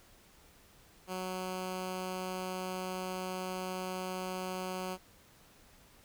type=tone; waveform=10% pulse; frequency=185 Hz; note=F#3; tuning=in tune; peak=-28 dBFS; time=1.07-4.98 s; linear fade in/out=50 ms; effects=pink hiss -61 dBFS RMS until 6.04 s